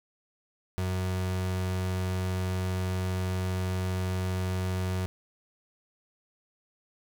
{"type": "tone", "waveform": "35% pulse", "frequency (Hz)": 92.5, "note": "F#2", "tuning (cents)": 0, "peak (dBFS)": -26, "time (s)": [0.78, 5.06], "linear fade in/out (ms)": 0, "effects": []}